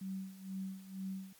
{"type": "tone with tremolo", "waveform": "sine", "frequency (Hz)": 191, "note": "G3", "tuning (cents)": -45, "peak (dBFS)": -37, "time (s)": [0.01, 1.33], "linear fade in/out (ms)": 5, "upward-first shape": "sine", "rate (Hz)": 2.1, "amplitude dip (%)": 80, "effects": ["white hiss -63 dBFS RMS until 1.39 s", "MP3 96 kbps"]}